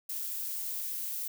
violet noise, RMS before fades -36 dBFS, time 0.09-1.28 s, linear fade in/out 5 ms, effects none

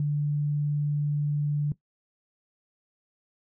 sine tone, 146.83 Hz, D3, in tune, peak -23 dBFS, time 0-1.72 s, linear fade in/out 2 ms, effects noise-tail reverb RT60 0.1 s tail -17 dB re dry

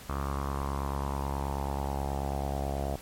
sawtooth tone with low-pass filter sweep, 69.3 Hz, C#2, in tune, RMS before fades -32 dBFS, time 0.09-2.96 s, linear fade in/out 5 ms, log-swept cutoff 1200 to 680 Hz, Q 4.9, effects pink hiss -48 dBFS RMS until 3.01 s + MP3 64 kbps

